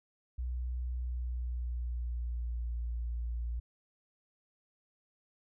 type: tone with pitch glide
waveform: sine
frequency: 61.74 to 58.58 Hz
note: B1 to A#1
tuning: 0 to +9 cents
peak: -32 dBFS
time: 0.38-3.6 s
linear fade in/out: 10 ms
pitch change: -91 cents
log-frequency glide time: 0.93-2.79 s
effects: tanh soft clip ceiling -29 dBFS